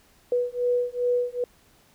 sine beating tone pair, 488.6 / 491.1 Hz, B4 / B4, -19 / -10 cents, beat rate 2.5 Hz, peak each -25 dBFS, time 0.32-1.44 s, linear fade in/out 2 ms, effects pink hiss -59 dBFS RMS until 1.94 s

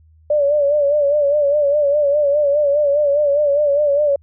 sine tone with vibrato, 580 Hz, D5, 22 cents flat, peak -12 dBFS, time 0.3-4.16 s, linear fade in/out 5 ms, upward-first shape sine, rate 4.9 Hz, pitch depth 65 cents each way, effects added 79 Hz sine -47 dBFS peak until 4.22 s

